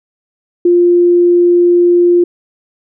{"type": "tone", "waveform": "sine", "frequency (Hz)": 350, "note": "F4", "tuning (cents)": 4, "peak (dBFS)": -5, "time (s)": [0.65, 2.24], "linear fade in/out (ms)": 5, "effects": []}